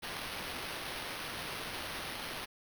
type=noise with sample-and-hold; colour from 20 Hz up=blue; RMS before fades=-41 dBFS; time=0.02-2.46 s; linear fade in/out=20 ms; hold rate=7350 Hz; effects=none